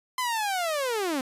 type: linear sweep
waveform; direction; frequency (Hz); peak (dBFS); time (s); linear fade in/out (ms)
sawtooth; down; 1033 to 250; -22; 0.18-1.21; 2
effects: resampled to 32000 Hz